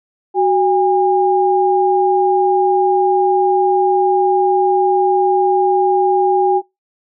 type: tone pair together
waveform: sine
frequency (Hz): 373.7 / 810.4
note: F#4 / G#5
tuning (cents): +17 / -43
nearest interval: octave + minor second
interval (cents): 1340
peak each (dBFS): -13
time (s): 0.34-6.62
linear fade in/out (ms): 50
effects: noise-tail reverb RT60 0.2 s tail -25 dB re dry